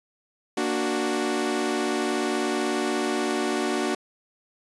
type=chord; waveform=sawtooth; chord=Bb augmented; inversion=none; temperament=equal; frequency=233.1 / 293.7 / 370 Hz; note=Bb3 / D4 / F#4; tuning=0 / 0 / 0 cents; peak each=-26 / -24 / -23 dBFS; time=0.57-3.95 s; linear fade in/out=5 ms; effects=resampled to 24000 Hz